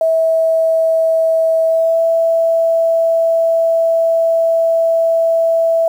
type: tone with pitch glide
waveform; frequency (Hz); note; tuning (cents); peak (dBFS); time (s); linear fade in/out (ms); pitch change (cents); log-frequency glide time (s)
sine; 650 to 659.5; E5 to E5; -24 to +1; -10; 0.01-5.88; 2; +25; 1.66-2
effects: 7-bit